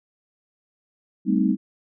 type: chord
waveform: sine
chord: A half-diminished seventh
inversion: third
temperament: equal with one note detuned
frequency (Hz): 196 / 220 / 257.6 / 311.1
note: G3 / A3 / C4 / Eb4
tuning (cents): 0 / 0 / -27 / 0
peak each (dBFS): -21 / -24 / -23 / -24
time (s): 1.25-1.57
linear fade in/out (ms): 50
effects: none